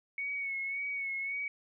sine tone with vibrato, 2217 Hz, C#7, in tune, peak -33 dBFS, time 0.18-1.48 s, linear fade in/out 2 ms, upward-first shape sine, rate 1.8 Hz, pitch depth 37 cents each way, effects none

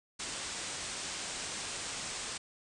white low-pass noise, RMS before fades -40 dBFS, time 0.19-2.38 s, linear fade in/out 10 ms, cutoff 9000 Hz, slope 96 dB/octave, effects none

